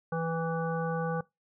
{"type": "harmonic tone with a mistuned harmonic", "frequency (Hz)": 164.9, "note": "E3", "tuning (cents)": 1, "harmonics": [1, 3, 5, 7, 9], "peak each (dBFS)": [-32, -33, -37, -39, -40], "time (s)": [0.12, 1.21], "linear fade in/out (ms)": 5, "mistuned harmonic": 5, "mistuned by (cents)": -21, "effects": ["noise-tail reverb RT60 0.2 s tail -22 dB re dry"]}